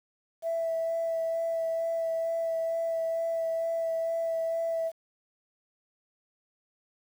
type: tone with vibrato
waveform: sine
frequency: 659.3 Hz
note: E5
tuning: in tune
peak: -26 dBFS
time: 0.42-4.92 s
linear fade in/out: 50 ms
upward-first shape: sine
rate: 2.2 Hz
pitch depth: 11 cents each way
effects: tanh soft clip ceiling -22 dBFS + 9-bit